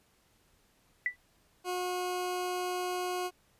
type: tone with exponential decay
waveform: sine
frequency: 1975.5 Hz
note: B6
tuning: in tune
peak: -23 dBFS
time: 1.06-1.16 s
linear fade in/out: 1 ms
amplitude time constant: 21 ms
type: tone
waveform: 20% pulse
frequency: 361.7 Hz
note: F#4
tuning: 39 cents flat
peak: -27 dBFS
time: 1.64-3.31 s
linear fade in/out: 50 ms
effects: pink hiss -68 dBFS RMS until 3.59 s + resampled to 32000 Hz